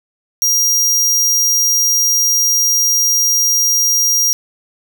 40% pulse tone, 5700 Hz, F8, 34 cents sharp, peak -10 dBFS, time 0.42-4.33 s, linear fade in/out 0 ms, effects none

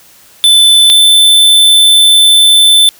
square tone pair in turn, 3514 / 3529 Hz, A7 / A7, -3 / +4 cents, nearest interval unison, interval 7 cents, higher second, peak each -3 dBFS, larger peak neither, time 0.44-0.9 / 0.9-2.89 s, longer second, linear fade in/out 0 ms, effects white hiss -41 dBFS RMS until 2.99 s

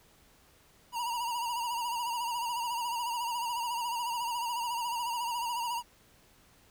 square tone with vibrato, 947 Hz, A#5, 27 cents sharp, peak -32 dBFS, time 0.92-5.83 s, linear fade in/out 50 ms, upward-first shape sine, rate 14 Hz, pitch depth 63 cents each way, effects pink hiss -62 dBFS RMS until 6.7 s

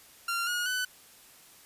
sawtooth tone with pitch steps, 1383 / 1440.9 / 1501.2 Hz, F6 / F#6 / F#6, -17 / -46 / +25 cents, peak -25 dBFS, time 0.28-0.85 s, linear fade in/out 5 ms, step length 190 ms, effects white hiss -55 dBFS RMS until 1.65 s + resampled to 32000 Hz

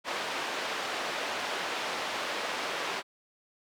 pink band-pass noise, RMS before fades -34 dBFS, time 0.04-3.03 s, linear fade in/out 50 ms, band 530 to 4000 Hz, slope 12 dB/octave, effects none

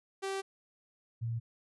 sawtooth / sine tone pair in turn, 388.4 / 115.47 Hz, G4 / A#2, -16 / -16 cents, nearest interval octave + major sixth, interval 2100 cents, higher first, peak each -30 / -32 dBFS, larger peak first, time 0.22-0.42 / 1.21-1.4 s, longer first, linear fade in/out 20 ms, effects resampled to 24000 Hz

